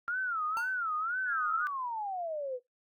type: tone with vibrato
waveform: sine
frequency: 1372 Hz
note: F6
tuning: 31 cents flat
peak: -30 dBFS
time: 0.08-1.67 s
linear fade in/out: 0 ms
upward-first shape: sine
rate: 2 Hz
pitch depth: 190 cents each way
type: tone with exponential decay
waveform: square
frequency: 907 Hz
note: A#5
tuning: 48 cents flat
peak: -34 dBFS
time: 0.57-0.78 s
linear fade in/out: 0 ms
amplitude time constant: 45 ms
type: exponential sweep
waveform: sine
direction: down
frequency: 1760 to 483.7 Hz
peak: -33 dBFS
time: 1.25-2.6 s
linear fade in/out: 50 ms
effects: noise-tail reverb RT60 0.2 s tail -22 dB re dry + Opus 48 kbps